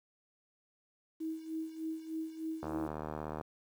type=tone with tremolo; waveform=sine; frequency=320 Hz; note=D#4; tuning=49 cents sharp; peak=-34 dBFS; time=1.2-2.88 s; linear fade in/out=10 ms; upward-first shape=sine; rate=3.3 Hz; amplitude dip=75%
type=click train; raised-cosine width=1 ms; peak=-25 dBFS; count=61; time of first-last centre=2.63-3.411 s; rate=76.8 Hz
effects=high-pass 60 Hz 12 dB/octave + 10-bit